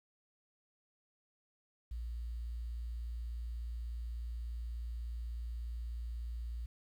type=tone with quantisation; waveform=sine; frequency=58.27 Hz; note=A#1; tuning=in tune; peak=-38 dBFS; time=1.91-6.66 s; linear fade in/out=5 ms; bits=11; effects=none